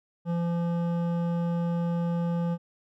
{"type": "tone with hard clipping", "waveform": "sine", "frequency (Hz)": 170.9, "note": "F3", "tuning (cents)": -37, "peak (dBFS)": -27, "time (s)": [0.25, 2.58], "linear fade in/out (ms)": 50, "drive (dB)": 12, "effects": []}